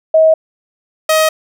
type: tone pair in turn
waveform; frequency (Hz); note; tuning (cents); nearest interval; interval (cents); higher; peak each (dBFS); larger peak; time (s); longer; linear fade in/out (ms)
sine / sawtooth; 637 / 630; D#5 / D#5; +41 / +21; unison; 20; first; -5; neither; 0.14-0.34 / 1.09-1.29; neither; 5
effects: none